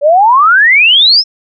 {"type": "exponential sweep", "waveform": "sine", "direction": "up", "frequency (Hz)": [554.4, 5400], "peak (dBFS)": -3, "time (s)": [0.01, 1.24], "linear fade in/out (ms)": 50, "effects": []}